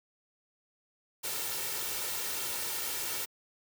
white noise with comb filter, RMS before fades -35 dBFS, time 1.23-3.26 s, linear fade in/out 20 ms, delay 2.2 ms, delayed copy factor +0.55, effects high-pass 100 Hz 12 dB/octave

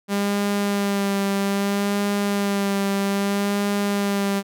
sawtooth tone with vibrato, 200.3 Hz, G3, 38 cents sharp, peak -16 dBFS, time 0.08-4.43 s, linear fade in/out 50 ms, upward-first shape sine, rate 0.62 Hz, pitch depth 21 cents each way, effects none

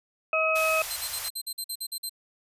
harmonic tone, 637 Hz, D#5, 41 cents sharp, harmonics 1 / 2 / 4, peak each -26 / -28 / -25 dBFS, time 0.33-0.82 s, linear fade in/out 2 ms
white band-stop noise, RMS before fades -34 dBFS, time 0.55-1.29 s, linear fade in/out 10 ms, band 110 to 580 Hz, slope 24 dB/octave
15% pulse tone bursts, 4126 Hz, C8, 25 cents flat, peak -24 dBFS, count 11, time 0.9-2.095 s, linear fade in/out 10 ms, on 65 ms, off 48 ms
effects resampled to 32000 Hz

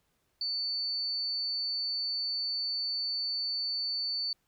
sine tone, 4500 Hz, C#8, 25 cents sharp, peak -30 dBFS, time 0.41-4.33 s, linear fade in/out 2 ms, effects pink hiss -75 dBFS RMS until 4.47 s

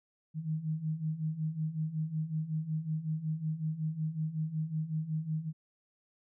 sine beating tone pair, 153.6 / 159 Hz, D#3 / D#3, -22 / +38 cents, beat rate 5.4 Hz, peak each -37 / -33 dBFS, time 0.34-5.53 s, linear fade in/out 50 ms, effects none

